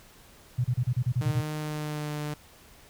sine tone bursts, 123.47 Hz, B2, in tune, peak -22 dBFS, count 9, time 0.58-1.412 s, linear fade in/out 10 ms, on 64 ms, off 32 ms
sawtooth tone with pitch glide, 152.9 to 149.24 Hz, D#3 to D3, -30 to +28 cents, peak -27 dBFS, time 1.21-2.34 s, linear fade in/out 5 ms, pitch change -42 cents, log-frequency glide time 1.55-2.17 s
effects pink hiss -54 dBFS RMS until 2.89 s

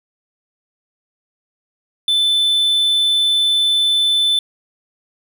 triangle tone, 3520 Hz, A7, in tune, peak -11 dBFS, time 2.08-4.39 s, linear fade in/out 2 ms, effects none

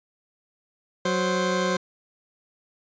20% pulse tone pair together, 185.01 / 523.3 Hz, F#3 / C5, 0 / 0 cents, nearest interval octave + tritone, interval 1800 cents, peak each -20 dBFS, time 1.05-1.77 s, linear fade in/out 5 ms, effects resampled to 16000 Hz

